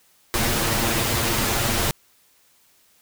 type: noise with comb filter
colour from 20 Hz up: pink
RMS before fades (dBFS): -22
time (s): 0.34-1.91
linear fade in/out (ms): 0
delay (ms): 8.7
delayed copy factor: +0.7
effects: white hiss -59 dBFS RMS until 3.01 s